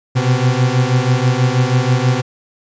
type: beating tone pair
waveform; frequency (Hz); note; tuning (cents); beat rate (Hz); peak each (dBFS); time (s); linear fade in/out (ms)
40% pulse; 123.47 / 129.67; B2 / C3; 0 / -15; 6.2; -14; 0.15-2.22; 20
effects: resampled to 16000 Hz